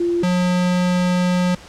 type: tone pair in turn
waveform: sine / square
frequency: 345.6 / 179.83 Hz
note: F4 / F#3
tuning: -18 / -49 cents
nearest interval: major seventh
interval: 1131 cents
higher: first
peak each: -16 dBFS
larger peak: neither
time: 0-0.23 / 0.23-1.55 s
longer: second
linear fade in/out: 5 ms
effects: pink hiss -41 dBFS RMS until 1.68 s + low-pass 7000 Hz 12 dB/octave